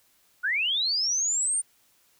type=linear sweep; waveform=sine; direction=up; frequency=1396.9 to 9050 Hz; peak=-23 dBFS; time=0.43-1.62 s; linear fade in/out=20 ms; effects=white hiss -64 dBFS RMS until 2.19 s